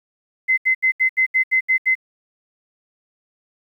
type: tone bursts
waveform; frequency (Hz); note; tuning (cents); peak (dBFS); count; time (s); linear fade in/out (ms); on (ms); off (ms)
sine; 2054; C7; -33; -13; 9; 0.48-1.953; 20; 97; 75
effects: 9-bit